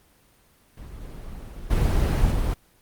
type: noise with level steps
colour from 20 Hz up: brown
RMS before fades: -39 / -37 / -20 / -23 dBFS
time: 0.77-2.54 s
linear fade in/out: 2 ms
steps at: 1 / 1.7 / 2.31 s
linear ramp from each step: 10 ms
effects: pink hiss -59 dBFS RMS until 2.81 s + Opus 24 kbps